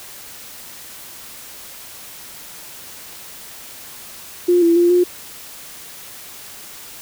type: tone with pitch steps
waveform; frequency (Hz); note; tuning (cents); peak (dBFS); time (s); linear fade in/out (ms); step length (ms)
sine; 353.2 / 337.4 / 347.4 / 355.9; F4 / E4 / F4 / F4; +20 / +40 / -9 / +33; -10; 4.48-5.04; 10; 140
effects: white hiss -37 dBFS RMS until 7.01 s